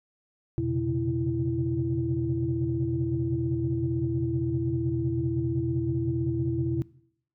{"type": "tone cluster", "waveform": "sine", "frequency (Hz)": [85.3, 123.1, 132.9, 138.7, 331.7], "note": ["F2", "B2", "C3", "C#3", "E4"], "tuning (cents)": [-40, -5, 27, 1, 11], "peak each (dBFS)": [-34, -29, -35, -34, -28], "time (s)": [0.58, 6.82], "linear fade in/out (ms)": 0, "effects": ["noise-tail reverb RT60 0.7 s tail -21 dB re dry", "tanh soft clip ceiling -14 dBFS"]}